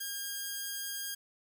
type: tone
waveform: 5% pulse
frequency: 1619 Hz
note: G#6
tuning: 45 cents flat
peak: -25 dBFS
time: 0-1.15 s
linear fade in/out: 10 ms
effects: none